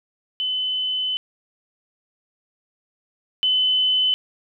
sine tone pair in turn, 3026 / 3026 Hz, F#7 / F#7, +38 / +38 cents, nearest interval unison, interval 0 cents, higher neither, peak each -21 / -16 dBFS, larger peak second, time 0.4-1.17 / 3.43-4.14 s, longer first, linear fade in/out 0 ms, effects none

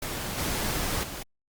pink noise with level steps, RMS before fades -33 / -29 / -37 dBFS, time 0.02-1.23 s, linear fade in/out 5 ms, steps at 0.38 / 1.03 s, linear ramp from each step 5 ms, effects Opus 48 kbps

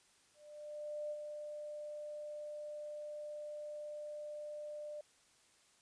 sine tone with ADSR envelope, 597 Hz, D5, 28 cents sharp, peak -38 dBFS, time 0.34-5.01 s, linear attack 770 ms, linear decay 47 ms, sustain -5 dB, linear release 4 ms, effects white hiss -69 dBFS RMS until 5.81 s + resampled to 22050 Hz

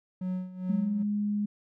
triangle tone with tremolo, 184 Hz, F#3, 9 cents flat, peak -26 dBFS, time 0.21-1.03 s, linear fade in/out 5 ms, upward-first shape sine, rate 2.4 Hz, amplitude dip 80%
sine tone, 207 Hz, G#3, 5 cents flat, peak -26 dBFS, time 0.69-1.46 s, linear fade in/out 10 ms
effects none

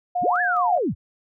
sine tone with tremolo, 716 Hz, F5, 43 cents sharp, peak -20 dBFS, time 0.15-0.79 s, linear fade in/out 10 ms, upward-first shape square, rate 2.4 Hz, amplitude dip 30%
sine linear two-way sweep, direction up then down, 46.25 to 1760 to 46.25 Hz, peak -20 dBFS, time 0.21-0.95 s, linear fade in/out 50 ms, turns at 0.41 s
effects none

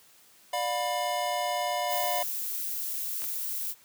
square chord, B diminished, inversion first, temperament just, 592.7 / 711.2 / 987.8 Hz, D5 / F5 / B5, +16 / +31 / 0 cents, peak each -34 / -31 / -34 dBFS, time 0.53-2.23 s, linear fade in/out 5 ms
violet noise, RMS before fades -33 dBFS, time 1.88-3.75 s, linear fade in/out 50 ms
clicks, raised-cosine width 0.2 ms, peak -24 dBFS, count 2, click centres 3.22 / 3.242 s
effects white hiss -58 dBFS RMS until 3.84 s + high-pass 80 Hz 12 dB/octave

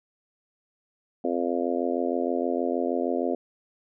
harmonic tone, 86.4 Hz, F2, 18 cents flat, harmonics 3 / 4 / 5 / 6 / 7 / 8, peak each -29 / -30 / -31 / -32 / -32 / -33 dBFS, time 1.24-3.35 s, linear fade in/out 5 ms, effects none

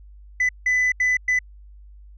sine tone bursts at uneven times, 2000 Hz, B6, 21 cents sharp, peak -14 dBFS, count 4, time 0.4-0.49 / 0.66-0.92 / 1-1.17 / 1.28-1.39 s, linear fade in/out 5 ms, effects tanh soft clip ceiling -16 dBFS + added 50 Hz sine -42 dBFS peak until 2.17 s

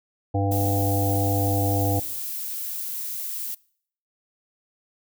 harmonic tone, 99.2 Hz, G2, 21 cents sharp, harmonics 1 / 3 / 5 / 7 / 8, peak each -22 / -27 / -29 / -30 / -31 dBFS, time 0.34-2 s, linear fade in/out 10 ms
violet noise, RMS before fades -31 dBFS, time 0.51-3.55 s, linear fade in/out 10 ms
effects noise-tail reverb RT60 0.6 s tail -24 dB re dry

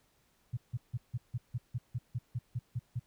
sine tone bursts, 120.9 Hz, B2, 36 cents flat, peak -31 dBFS, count 13, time 0.53-2.996 s, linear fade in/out 10 ms, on 42 ms, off 160 ms, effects pink hiss -71 dBFS RMS until 3.06 s

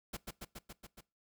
pink noise with echo, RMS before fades -41 dBFS, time 0.13-0.17 s, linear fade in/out 10 ms, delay 140 ms, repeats 6, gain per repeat -2 dB, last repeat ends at 1.01 s, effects noise-tail reverb RT60 0.3 s tail -23 dB re dry

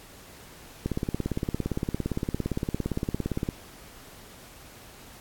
click train, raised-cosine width 3 ms, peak -14 dBFS, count 47, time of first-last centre 0.86-3.489 s, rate 17.5 Hz, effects pink hiss -49 dBFS RMS until 5.2 s + AAC 64 kbps

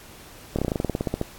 slowing click train, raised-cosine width 2 ms, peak -10 dBFS, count 15, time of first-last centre 0.56-1.214 s, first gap 27 ms, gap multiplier 1.08, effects pink hiss -46 dBFS RMS until 1.38 s + AAC 64 kbps

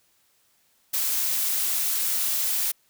blue noise, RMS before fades -25 dBFS, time 0.93-2.72 s, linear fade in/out 10 ms, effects white hiss -65 dBFS RMS until 2.89 s

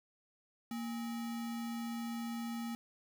sine tone with sample-and-hold, 232.4 Hz, A#3, 5 cents flat, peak -37 dBFS, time 0.71-2.75 s, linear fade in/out 2 ms, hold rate 1050 Hz, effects none

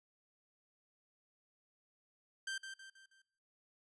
sawtooth tone with echo, 1568 Hz, G6, in tune, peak -35 dBFS, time 2.47-2.58 s, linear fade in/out 5 ms, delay 160 ms, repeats 4, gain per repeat -7 dB, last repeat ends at 3.22 s, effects noise-tail reverb RT60 0.9 s tail -24 dB re dry + resampled to 22050 Hz

